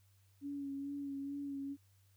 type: tone with vibrato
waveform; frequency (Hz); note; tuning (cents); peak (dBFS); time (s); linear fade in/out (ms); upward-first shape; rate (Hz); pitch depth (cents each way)
sine; 280; C#4; +18; -39; 0.41-1.77; 50; sine; 2.3; 27
effects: added 97 Hz sine -66 dBFS peak until 2.16 s + white hiss -75 dBFS RMS until 2.16 s